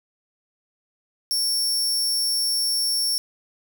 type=tone; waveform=sawtooth; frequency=5460 Hz; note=F8; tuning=40 cents flat; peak=-18 dBFS; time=1.31-3.18 s; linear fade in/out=0 ms; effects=none